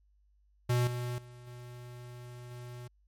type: tone with level steps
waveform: square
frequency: 122.4 Hz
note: B2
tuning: 15 cents flat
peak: -26 / -34 / -49 / -45 / -43 dBFS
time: 0.69-2.88 s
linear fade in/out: 10 ms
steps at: 0.87 / 1.18 / 1.47 / 2.51 s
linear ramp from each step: 2 ms
effects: added 50 Hz sine -64 dBFS peak until 3.07 s + MP3 64 kbps